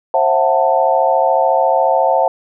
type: chord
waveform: sine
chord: F# half-diminished seventh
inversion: second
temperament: just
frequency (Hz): 532.8 / 666 / 740 / 888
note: C5 / E5 / F#5 / A5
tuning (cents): +31 / +18 / 0 / +16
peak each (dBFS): -16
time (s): 0.14-2.28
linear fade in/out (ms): 2
effects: none